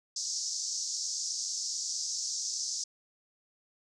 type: band-pass noise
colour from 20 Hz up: pink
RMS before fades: -35 dBFS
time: 0.16-2.84 s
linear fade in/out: 5 ms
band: 5000 to 6900 Hz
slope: 48 dB/octave
effects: none